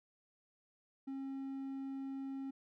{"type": "tone", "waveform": "triangle", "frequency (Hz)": 270.3, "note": "C#4", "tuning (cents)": -44, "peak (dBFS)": -38, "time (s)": [1.07, 2.51], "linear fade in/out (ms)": 10, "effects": []}